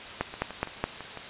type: two click trains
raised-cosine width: 0.5 ms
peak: -11 / -23 dBFS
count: 4 / 6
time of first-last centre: 0.21-0.84 / 0.34-1.173 s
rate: 4.76 / 6 Hz
effects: white hiss -40 dBFS RMS until 1.29 s + resampled to 8000 Hz